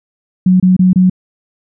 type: tone bursts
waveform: sine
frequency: 184.1 Hz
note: F#3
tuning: 8 cents flat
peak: -5 dBFS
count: 4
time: 0.46-1.098 s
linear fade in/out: 5 ms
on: 140 ms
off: 26 ms
effects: none